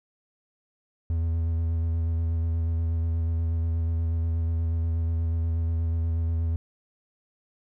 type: tone with vibrato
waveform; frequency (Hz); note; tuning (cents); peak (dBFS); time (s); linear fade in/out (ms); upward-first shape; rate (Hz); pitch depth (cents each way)
triangle; 82.41; E2; 0; -21; 1.1-6.56; 0; square; 8.3; 16
effects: none